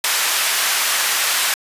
pink high-pass noise, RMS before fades -18 dBFS, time 0.04-1.54 s, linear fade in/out 2 ms, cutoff 1300 Hz, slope 12 dB/octave, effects resampled to 32000 Hz

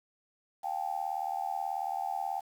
sine tone with amplitude modulation, 784 Hz, G5, in tune, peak -27 dBFS, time 0.63-2.41 s, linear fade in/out 20 ms, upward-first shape sine, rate 78.4 Hz, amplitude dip 100%, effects 9-bit

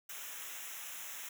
white noise with comb filter, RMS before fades -45 dBFS, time 0.09-1.29 s, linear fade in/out 5 ms, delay 0.22 ms, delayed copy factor -0.95, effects none

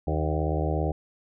harmonic tone with a mistuned harmonic, 77.78 Hz, D#2, in tune, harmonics 1 / 2 / 4 / 5 / 6 / 7 / 8 / 9 / 10, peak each -27 / -30 / -33 / -34 / -35 / -35 / -36 / -37 / -37 dBFS, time 0.07-0.92 s, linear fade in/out 5 ms, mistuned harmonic 9, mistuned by +23 cents, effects none

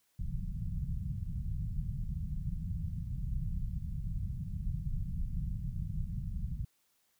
pink low-pass noise, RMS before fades -36 dBFS, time 0.19-6.65 s, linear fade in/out 5 ms, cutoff 180 Hz, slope 48 dB/octave, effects white hiss -74 dBFS RMS until 7.19 s

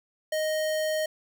square tone, 622.3 Hz, D#5, in tune, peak -26 dBFS, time 0.32-1.06 s, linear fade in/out 5 ms, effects none

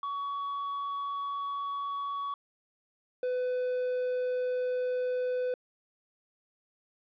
triangle tone pair in turn, 1126 / 501.6 Hz, C#6 / B4, +27 / +27 cents, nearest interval octave + major second, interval 1400 cents, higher first, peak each -30 / -26 dBFS, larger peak second, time 0.03-2.34 / 3.23-5.54 s, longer neither, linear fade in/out 2 ms, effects resampled to 11025 Hz + 11-bit

